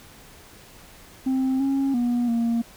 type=tone with pitch steps; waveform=sine; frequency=262.4 / 272.8 / 241.5 / 232.7 Hz; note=C4 / C#4 / B3 / A#3; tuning=+5 / -28 / -39 / -3 cents; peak=-17 dBFS; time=1.26-2.62 s; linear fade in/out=10 ms; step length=340 ms; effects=tanh soft clip ceiling -19 dBFS + pink hiss -48 dBFS RMS until 2.76 s